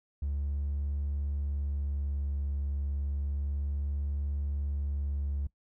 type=tone with vibrato; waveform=triangle; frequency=71 Hz; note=C#2; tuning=42 cents sharp; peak=-27 dBFS; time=0.22-5.47 s; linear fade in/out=5 ms; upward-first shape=sine; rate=0.31 Hz; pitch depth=12 cents each way; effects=noise-tail reverb RT60 0.1 s tail -22 dB re dry + tanh soft clip ceiling -24 dBFS